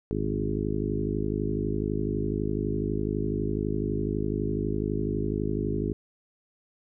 harmonic tone with a mistuned harmonic, 52 Hz, G#1, 3 cents sharp, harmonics 1 / 2 / 3 / 4 / 5 / 6 / 7 / 8, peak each -34 / -34 / -34 / -34 / -34 / -34 / -34 / -34 dBFS, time 0.11-5.93 s, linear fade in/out 0 ms, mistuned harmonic 2, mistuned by +28 cents, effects none

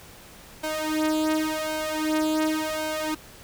sawtooth tone with flanger, 311.1 Hz, D#4, in tune, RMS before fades -26 dBFS, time 0.63-3.15 s, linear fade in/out 10 ms, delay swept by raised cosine 1.3 to 3.5 ms, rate 0.9 Hz, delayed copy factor +0.9, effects pink hiss -47 dBFS RMS until 3.43 s

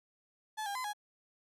35% pulse tone with pitch steps, 863 / 805 / 1020 / 831 Hz, A5 / G5 / C6 / G#5, -34 / +46 / -44 / +1 cents, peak -34 dBFS, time 0.57-0.934 s, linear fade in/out 20 ms, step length 91 ms, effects resampled to 32000 Hz

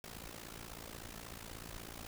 pink noise with amplitude modulation, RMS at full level -45 dBFS, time 0.04-2.07 s, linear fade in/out 0 ms, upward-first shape sine, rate 56.4 Hz, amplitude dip 85%, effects none

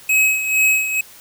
square tone with tremolo, 2555 Hz, D#7, 45 cents sharp, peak -12 dBFS, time 0.09-1.01 s, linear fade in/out 5 ms, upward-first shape sine, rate 2.2 Hz, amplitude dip 65%, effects white hiss -43 dBFS RMS until 1.2 s

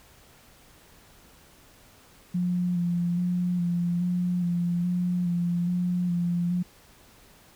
sine tone with vibrato, 175.9 Hz, F3, 13 cents sharp, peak -23 dBFS, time 2.34-6.63 s, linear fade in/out 10 ms, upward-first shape square, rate 1.2 Hz, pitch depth 22 cents each way, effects pink hiss -55 dBFS RMS until 7.55 s

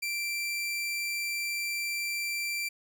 sawtooth tone, 2351 Hz, D7, 1 cent sharp, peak -27 dBFS, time 0.02-2.69 s, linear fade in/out 10 ms, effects none

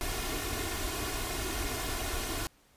pink noise with comb filter, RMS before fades -34 dBFS, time 0.01-2.47 s, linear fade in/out 0 ms, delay 2.8 ms, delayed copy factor +0.7, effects pink hiss -64 dBFS RMS until 2.76 s + resampled to 32000 Hz

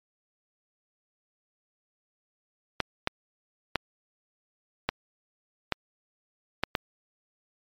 clicks, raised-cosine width 0.3 ms, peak -8 dBFS, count 7, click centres 2.803 / 3.074 / 3.757 / 4.89 / 5.723 / 6.636 / 6.752 s, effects MP3 96 kbps

